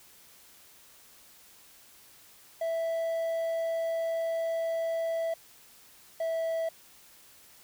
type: tone pair in turn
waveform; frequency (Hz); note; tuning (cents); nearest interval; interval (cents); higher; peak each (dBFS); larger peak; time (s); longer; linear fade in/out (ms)
triangle; 659.3 / 655.1; E5 / E5; 0 / -11; unison; 11; first; -26; neither; 2.61-5.34 / 6.2-6.69; first; 5
effects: white hiss -56 dBFS RMS until 7.63 s